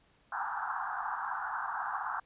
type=band-pass noise; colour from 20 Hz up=pink; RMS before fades=-36 dBFS; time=0.32-2.2 s; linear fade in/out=5 ms; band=760 to 1600 Hz; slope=96 dB/octave; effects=pink hiss -67 dBFS RMS until 2.25 s + resampled to 8000 Hz